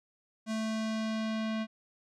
square tone with low-pass filter sweep, 220 Hz, A3, in tune, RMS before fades -33 dBFS, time 0.46-1.67 s, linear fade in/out 50 ms, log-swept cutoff 7700 to 3400 Hz, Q 1.2, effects none

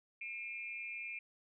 sine tone with amplitude modulation, 2396 Hz, D7, 34 cents sharp, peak -37 dBFS, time 0.21-1.19 s, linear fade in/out 5 ms, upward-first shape sine, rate 224 Hz, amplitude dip 90%, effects none

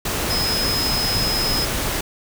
sine tone in noise, 5100 Hz, D#8, 42 cents sharp, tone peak -21 dBFS, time 0.3-1.65 s, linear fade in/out 5 ms, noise pink, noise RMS -23 dBFS, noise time 0.05-2.01 s, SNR -1 dB, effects none

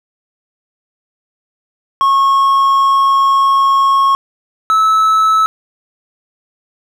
triangle tone pair in turn, 1093 / 1302.5 Hz, C#6 / E6, -25 / -21 cents, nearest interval minor third, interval 304 cents, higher second, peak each -6 dBFS, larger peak neither, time 2.01-4.15 / 4.7-5.46 s, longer first, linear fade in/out 0 ms, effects none

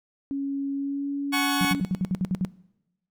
sine tone with pitch glide, 277.2 to 281.7 Hz, C#4 to C#4, 0 to +28 cents, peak -26 dBFS, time 0.31-1.8 s, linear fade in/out 0 ms, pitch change +28 cents, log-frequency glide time 0.73-1.09 s
15% pulse chord, F# suspended second, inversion none, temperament equal with one note detuned, 740 / 851.5 / 1108.7 Hz, F#5 / G#5 / C#6, 0 / +43 / 0 cents, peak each -22 / -24 / -20 dBFS, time 1.32-1.74 s, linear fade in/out 20 ms
sine tone bursts, 183.7 Hz, F#3, 12 cents flat, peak -21 dBFS, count 9, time 1.61-2.449 s, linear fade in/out 0 ms, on 39 ms, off 61 ms
effects noise-tail reverb RT60 0.9 s tail -20 dB re dry

